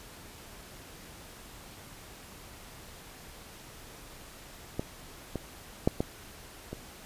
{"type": "clicks", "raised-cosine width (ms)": 2, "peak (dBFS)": [-17, -19, -9, -14, -22], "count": 5, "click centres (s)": [4.795, 5.357, 5.875, 6.005, 6.73], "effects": ["pink hiss -49 dBFS RMS until 7.05 s", "resampled to 32000 Hz"]}